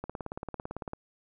click train, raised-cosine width 1 ms, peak -22 dBFS, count 17, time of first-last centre 0.04-0.934 s, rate 17.9 Hz, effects none

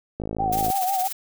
click train, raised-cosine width 2 ms, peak -16 dBFS, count 28, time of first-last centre 0.2-0.702 s, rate 53.8 Hz
sine tone with vibrato, 760 Hz, F#5, 46 cents sharp, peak -21 dBFS, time 0.39-1.08 s, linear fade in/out 10 ms, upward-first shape triangle, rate 6.1 Hz, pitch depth 92 cents each way
blue noise with tremolo, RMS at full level -28 dBFS, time 0.52-1.13 s, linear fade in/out 10 ms, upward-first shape sine, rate 17 Hz, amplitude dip 60%
effects none

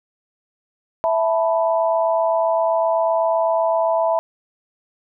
sine chord, E suspended fourth, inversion none, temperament equal, 659.3 / 880 / 987.8 Hz, E5 / A5 / B5, 0 / 0 / 0 cents, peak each -17 / -23 / -23 dBFS, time 1.04-4.19 s, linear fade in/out 0 ms, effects none

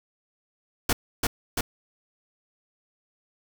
pink noise with echo, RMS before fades -22 dBFS, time 0.89-0.93 s, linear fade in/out 5 ms, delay 340 ms, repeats 2, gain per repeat -2 dB, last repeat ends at 1.61 s, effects none

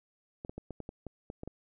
clicks, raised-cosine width 2 ms, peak -27 dBFS, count 10, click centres 0.449 / 0.495 / 0.58 / 0.707 / 0.803 / 0.891 / 1.067 / 1.301 / 1.434 / 1.476 s, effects none

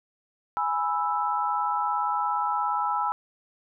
sine chord, E major, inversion first, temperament equal, 830.6 / 987.8 / 1318.5 Hz, G#5 / B5 / E6, 0 / 0 / 0 cents, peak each -28 dBFS, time 0.57-3.12 s, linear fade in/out 0 ms, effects none

